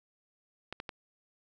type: clicks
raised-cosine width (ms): 0.3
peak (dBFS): -22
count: 3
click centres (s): 0.726 / 0.801 / 0.892
effects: none